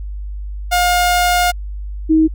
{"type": "tone pair in turn", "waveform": ["sawtooth", "sine"], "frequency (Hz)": [712, 316.4], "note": ["F5", "D#4"], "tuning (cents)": [33, 29], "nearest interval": "octave + major second", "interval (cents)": 1404, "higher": "first", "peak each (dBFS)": -8, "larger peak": "neither", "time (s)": [[0.71, 1.52], [2.09, 2.28]], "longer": "first", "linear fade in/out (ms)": 20, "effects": ["added 50 Hz sine -23 dBFS peak until 2.34 s"]}